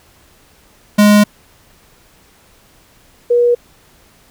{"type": "tone pair in turn", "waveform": ["square", "sine"], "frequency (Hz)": [207.7, 481], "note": ["G#3", "B4"], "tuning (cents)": [0, -46], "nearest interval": "octave + minor third", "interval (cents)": 1454, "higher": "second", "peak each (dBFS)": [-6, -8], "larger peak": "first", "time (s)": [[0.98, 1.24], [3.3, 3.55]], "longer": "first", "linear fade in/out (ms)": 10, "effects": ["pink hiss -49 dBFS RMS until 4.3 s"]}